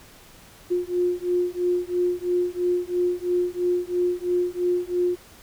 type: beating tone pair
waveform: sine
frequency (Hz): 354.5 / 357.5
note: F4 / F4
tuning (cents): +26 / +41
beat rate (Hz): 3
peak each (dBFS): -24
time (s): 0.7-5.16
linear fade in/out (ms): 20
effects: pink hiss -49 dBFS RMS until 5.42 s